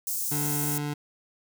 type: high-pass noise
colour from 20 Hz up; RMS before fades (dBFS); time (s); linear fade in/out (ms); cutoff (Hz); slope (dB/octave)
white; -30; 0.07-0.78; 2; 6200; 24
type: tone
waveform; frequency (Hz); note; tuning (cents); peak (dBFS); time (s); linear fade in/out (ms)
25% pulse; 146.83; D3; 0; -25; 0.31-0.94; 10
effects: none